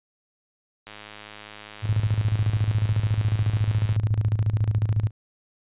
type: click train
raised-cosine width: 0.2 ms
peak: -22 dBFS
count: 325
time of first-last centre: 0.87-3.956 s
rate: 105 Hz
type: tone with tremolo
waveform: sine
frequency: 106.1 Hz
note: G#2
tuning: 38 cents sharp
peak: -17 dBFS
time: 1.82-5.11 s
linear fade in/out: 50 ms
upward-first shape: square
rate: 14 Hz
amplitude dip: 70%
effects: resampled to 8000 Hz